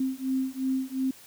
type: beating tone pair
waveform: sine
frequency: 261.6 / 264.4 Hz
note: C4 / C4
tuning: 0 / +18 cents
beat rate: 2.8 Hz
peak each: -29 dBFS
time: 0-1.11 s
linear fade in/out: 5 ms
effects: white hiss -51 dBFS RMS until 1.26 s